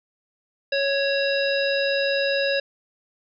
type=harmonic tone with a mistuned harmonic; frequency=554.4 Hz; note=C#5; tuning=in tune; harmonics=1 / 3 / 5 / 7 / 9; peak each=-22 / -27 / -29 / -30 / -32 dBFS; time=0.72-2.6 s; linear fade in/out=5 ms; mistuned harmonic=5; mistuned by=-20 cents; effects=none